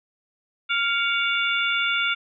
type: harmonic tone with a mistuned harmonic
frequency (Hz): 698.5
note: F5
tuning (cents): 0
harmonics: 2 / 3 / 4 / 5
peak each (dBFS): -24 / -26 / -27 / -28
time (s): 0.69-2.15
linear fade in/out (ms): 20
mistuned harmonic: 3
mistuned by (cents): +120
effects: none